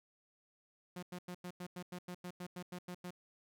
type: tone bursts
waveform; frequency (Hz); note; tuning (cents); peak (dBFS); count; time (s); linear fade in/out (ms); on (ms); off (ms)
sawtooth; 178.8; F3; +41; -39; 14; 0.96-3.107; 5; 67; 93
effects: none